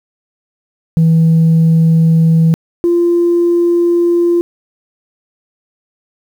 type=tone pair in turn; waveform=sine; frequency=162.9 / 345.2 Hz; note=E3 / F4; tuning=-20 / -20 cents; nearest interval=octave + minor second; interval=1300 cents; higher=second; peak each=-4 / -7 dBFS; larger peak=first; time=0.97-2.54 / 2.84-4.41 s; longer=neither; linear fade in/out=0 ms; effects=tanh soft clip ceiling -4 dBFS + 7-bit